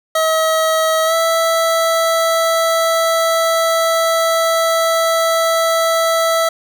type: tone with pitch glide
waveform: 25% pulse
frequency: 640 to 658 Hz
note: D#5 to E5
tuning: +49 to -3 cents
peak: -9 dBFS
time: 0.15-6.49 s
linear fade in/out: 5 ms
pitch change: +48 cents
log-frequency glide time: 1.05-1.14 s
effects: none